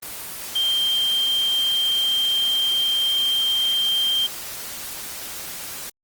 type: tone in noise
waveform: sine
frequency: 3165 Hz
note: G7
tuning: 16 cents sharp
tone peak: -18 dBFS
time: 0.55-4.27 s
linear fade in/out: 10 ms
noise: white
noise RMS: -33 dBFS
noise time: 0.02-5.9 s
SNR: +12 dB
effects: Opus 24 kbps